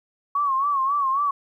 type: tone with vibrato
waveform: sine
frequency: 1108.7 Hz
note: C#6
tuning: in tune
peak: -19 dBFS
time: 0.35-1.31 s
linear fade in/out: 5 ms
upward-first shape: sine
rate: 3.7 Hz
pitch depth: 91 cents each way
effects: 10-bit